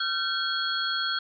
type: tone cluster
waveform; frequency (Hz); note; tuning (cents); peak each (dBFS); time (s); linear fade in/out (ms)
sine; 1376 / 1538 / 3306 / 4330; F6 / G6 / G#7 / C#8; -26 / -33 / -9 / -41; -31; 0-1.19; 5
effects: none